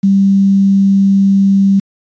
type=tone with quantisation; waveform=sine; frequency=196 Hz; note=G3; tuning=in tune; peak=-6 dBFS; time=0.03-1.8 s; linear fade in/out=10 ms; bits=6; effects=resampled to 16000 Hz